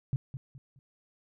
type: tone with echo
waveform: sine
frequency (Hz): 133.7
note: C3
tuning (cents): +38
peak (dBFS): -25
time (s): 0.13-0.16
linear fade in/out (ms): 0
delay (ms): 210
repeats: 3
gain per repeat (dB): -10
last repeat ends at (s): 0.79
effects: none